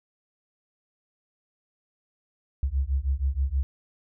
sine beating tone pair, 64.9 / 71.2 Hz, C2 / C#2, -13 / +47 cents, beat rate 6.3 Hz, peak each -26 dBFS, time 2.63-3.63 s, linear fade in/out 0 ms, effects none

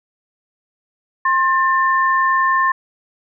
sine tone pair together, 1062.6 / 1787 Hz, C6 / A6, +26 / +26 cents, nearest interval major sixth, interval 900 cents, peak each -14 / -18 dBFS, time 1.25-2.72 s, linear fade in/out 5 ms, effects none

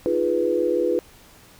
sine chord, F half-diminished seventh, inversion third, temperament equal, 311.1 / 349.2 / 415.3 / 493.9 Hz, Eb4 / F4 / Ab4 / Cb5, 0 / 0 / 0 / 0 cents, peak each -28 / -23 / -26 / -22 dBFS, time 0.06-0.99 s, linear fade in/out 0 ms, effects pink hiss -50 dBFS RMS until 1.59 s

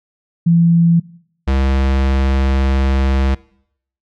sine / square tone pair in turn, 168.7 / 66.95 Hz, E3 / C2, +40 / +40 cents, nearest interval octave + major third, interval 1600 cents, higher first, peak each -8 / -13 dBFS, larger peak first, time 0.46-1 / 1.47-3.35 s, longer second, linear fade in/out 10 ms, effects noise-tail reverb RT60 0.7 s tail -22 dB re dry + low-pass 4000 Hz 12 dB/octave

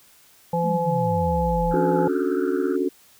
harmonic tone, 170 Hz, F3, 46 cents flat, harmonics 1 / 3 / 5, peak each -24 / -24 / -24 dBFS, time 0.53-2.08 s, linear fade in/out 5 ms
sine exponential sweep, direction down, 233.1 to 38.13 Hz, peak -26 dBFS, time 0.62-1.76 s, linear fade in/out 50 ms
white band-pass noise, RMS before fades -39 dBFS, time 1.71-2.76 s, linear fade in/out 0 ms, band 1300 to 1500 Hz, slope 96 dB/octave
sine chord, D major seventh, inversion third, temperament just, 275.3 / 293.7 / 367.1 / 440.5 Hz, C#4 / D4 / F#4 / A4, -12 / 0 / -14 / +2 cents, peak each -26 / -28 / -23 / -28 dBFS, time 1.73-2.89 s, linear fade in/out 10 ms
effects white hiss -54 dBFS RMS until 3.19 s

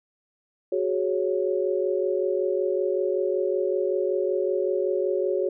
sine chord, F# suspended second, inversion none, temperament equal, 370 / 415.3 / 554.4 Hz, F#4 / G#4 / C#5, 0 / 0 / 0 cents, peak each -25 / -27 / -27 dBFS, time 0.72-5.49 s, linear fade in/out 5 ms, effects none

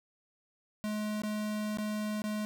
square tone with dropouts, 212 Hz, G#3, 36 cents sharp, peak -33 dBFS, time 0.84-2.45 s, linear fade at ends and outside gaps 0 ms, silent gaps 1.219-1.235 / 1.772-1.785 / 2.219-2.24 s, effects 10-bit

